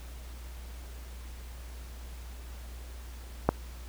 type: click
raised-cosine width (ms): 1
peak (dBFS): -7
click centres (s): 3.49
effects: added 60 Hz sine -41 dBFS peak until 3.88 s + pink hiss -52 dBFS RMS until 3.88 s